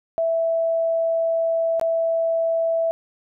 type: tone with dropouts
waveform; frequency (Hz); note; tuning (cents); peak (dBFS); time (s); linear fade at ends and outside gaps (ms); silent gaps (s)
sine; 659.3; E5; 0; -18; 0.18-2.91; 0; 1.797-1.813
effects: none